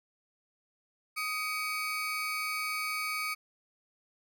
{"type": "tone pair together", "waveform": "35% pulse", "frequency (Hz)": [1249, 2267], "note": ["D#6", "C#7"], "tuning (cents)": [6, 38], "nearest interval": "minor seventh", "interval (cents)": 1032, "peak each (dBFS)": [-34, -32], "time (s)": [1.16, 3.35], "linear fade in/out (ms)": 20, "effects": []}